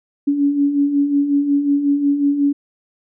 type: beating tone pair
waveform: sine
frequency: 280 / 285.5 Hz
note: C#4 / D4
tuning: +18 / -49 cents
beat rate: 5.5 Hz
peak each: -22 / -14 dBFS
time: 0.27-2.53 s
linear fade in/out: 10 ms
effects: none